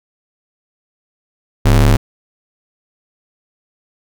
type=ring-modulated tone; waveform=square; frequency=74.2 Hz; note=D2; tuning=18 cents sharp; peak=-5 dBFS; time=1.65-1.97 s; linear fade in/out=10 ms; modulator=33.5 Hz; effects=none